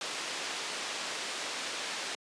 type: low-pass noise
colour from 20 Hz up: white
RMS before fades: -37 dBFS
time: 0.01-2.15 s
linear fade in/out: 2 ms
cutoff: 4900 Hz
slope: 12 dB/octave
effects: high-pass 300 Hz 12 dB/octave + resampled to 22050 Hz